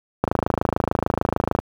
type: click train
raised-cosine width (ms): 1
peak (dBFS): -3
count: 37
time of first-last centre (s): 0.24-1.588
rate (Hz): 26.7
effects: high-pass 60 Hz 12 dB/octave + 7-bit